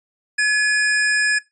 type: tone pair together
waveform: square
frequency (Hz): 1700 / 2445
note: G#6 / D#7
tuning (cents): +40 / -31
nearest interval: tritone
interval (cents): 629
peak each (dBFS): -16 / -25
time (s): 0.38-1.39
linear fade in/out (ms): 10
effects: noise-tail reverb RT60 0.2 s tail -21 dB re dry + resampled to 24000 Hz